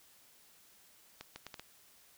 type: accelerating click train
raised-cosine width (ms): 0.2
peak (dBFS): -27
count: 5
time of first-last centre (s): 1.21-1.596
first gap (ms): 150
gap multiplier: 0.71
effects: white hiss -63 dBFS RMS until 2.17 s